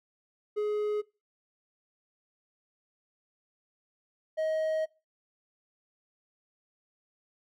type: tone pair in turn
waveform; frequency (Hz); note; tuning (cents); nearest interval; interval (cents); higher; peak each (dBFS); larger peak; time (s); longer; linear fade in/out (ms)
triangle; 420 / 631; G#4 / D#5; +19 / +24; perfect fifth; 705; second; -25; neither; 0.56-1.02 / 4.37-4.86; second; 20
effects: noise-tail reverb RT60 0.3 s tail -23 dB re dry